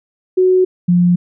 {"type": "tone pair in turn", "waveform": "sine", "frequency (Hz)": [370, 176.44], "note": ["F#4", "F3"], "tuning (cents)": [0, 18], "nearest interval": "octave + minor second", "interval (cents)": 1282, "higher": "first", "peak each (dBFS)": -8, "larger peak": "neither", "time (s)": [[0.37, 0.65], [0.88, 1.16]], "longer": "neither", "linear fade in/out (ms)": 10, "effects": []}